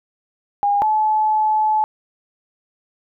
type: tone pair in turn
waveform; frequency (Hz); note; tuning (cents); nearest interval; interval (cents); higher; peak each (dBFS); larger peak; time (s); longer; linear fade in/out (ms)
sine; 813 / 861.3; G#5 / A5; -37 / -37; minor second; 100; second; -14; neither; 0.63-0.82 / 0.82-1.84; second; 0
effects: none